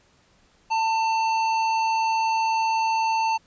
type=tone with hard clipping; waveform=triangle; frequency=894 Hz; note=A5; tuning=27 cents sharp; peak=-22 dBFS; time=0.7-3.38 s; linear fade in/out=20 ms; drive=15 dB; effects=pink hiss -60 dBFS RMS until 3.46 s + resampled to 16000 Hz